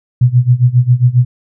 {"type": "tone with tremolo", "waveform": "sine", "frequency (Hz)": 123.8, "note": "B2", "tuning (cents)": 5, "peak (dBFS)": -3, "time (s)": [0.21, 1.25], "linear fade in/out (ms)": 5, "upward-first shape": "sine", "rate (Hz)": 7.4, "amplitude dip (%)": 90, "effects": []}